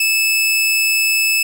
sawtooth tone, 2615 Hz, E7, 15 cents flat, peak -10 dBFS, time 0-1.43 s, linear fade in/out 5 ms, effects none

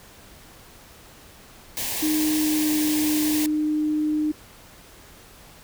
white band-stop noise, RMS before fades -28 dBFS, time 1.77-3.46 s, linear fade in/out 0 ms, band 1100 to 1600 Hz, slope 96 dB/octave
sine tone with pitch glide, 308.7 to 304.6 Hz, D#4 to D#4, -14 to -37 cents, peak -20 dBFS, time 2.02-4.32 s, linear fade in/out 10 ms, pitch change -23 cents, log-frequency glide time 2.19-2.76 s
effects pink hiss -48 dBFS RMS until 5.63 s

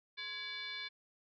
sine tone with frequency modulation, 2902 Hz, F#7, 34 cents flat, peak -40 dBFS, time 0.17-0.89 s, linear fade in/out 20 ms, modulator 617 Hz, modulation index 2.2, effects none

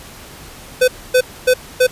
square tone bursts, 506 Hz, B4, 42 cents sharp, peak -9 dBFS, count 4, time 0.81-1.87 s, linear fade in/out 10 ms, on 70 ms, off 260 ms, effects pink hiss -37 dBFS RMS until 1.91 s + resampled to 32000 Hz

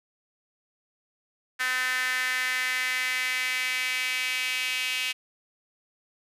sawtooth tone with high-pass filter sweep, 255.1 Hz, C4, 44 cents flat, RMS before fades -28 dBFS, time 1.59-5.13 s, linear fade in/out 20 ms, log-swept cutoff 1700 to 2600 Hz, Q 4, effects resampled to 32000 Hz

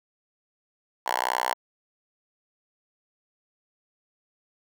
5% pulse tone with high-pass filter, 62.1 Hz, B1, 10 cents sharp, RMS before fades -27 dBFS, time 1.06-1.54 s, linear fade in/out 5 ms, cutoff 950 Hz, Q 4, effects none

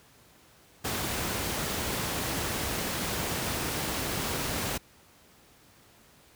pink noise, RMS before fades -31 dBFS, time 0.84-4.78 s, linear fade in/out 10 ms, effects pink hiss -58 dBFS RMS until 6.35 s + high-pass 60 Hz 12 dB/octave

